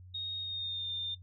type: tone with pitch glide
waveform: sine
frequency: 3729 to 3614 Hz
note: A#7 to A7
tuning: 0 to +46 cents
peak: -34 dBFS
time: 0.14-1.15 s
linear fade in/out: 10 ms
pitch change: -54 cents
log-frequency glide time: 0.41-0.9 s
effects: noise-tail reverb RT60 0.1 s tail -17 dB re dry + added 91 Hz sine -49 dBFS peak until 1.22 s